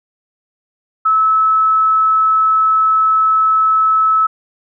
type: tone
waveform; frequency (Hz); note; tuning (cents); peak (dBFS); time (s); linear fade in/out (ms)
sine; 1300; E6; -24; -9; 1.05-4.27; 10
effects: none